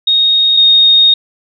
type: tone pair in turn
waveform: sine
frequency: 3729 / 3713 Hz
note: A#7 / A#7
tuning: 0 / -8 cents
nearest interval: unison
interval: 8 cents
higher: first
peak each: -7 / -4 dBFS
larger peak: second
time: 0.07-0.57 / 0.57-1.14 s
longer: second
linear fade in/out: 5 ms
effects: none